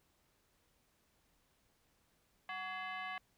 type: tone with frequency modulation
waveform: sine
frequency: 196 Hz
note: G3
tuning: in tune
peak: -40 dBFS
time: 2.49-3.18 s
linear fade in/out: 2 ms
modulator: 938 Hz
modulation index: 2.5
effects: pink hiss -75 dBFS RMS until 3.37 s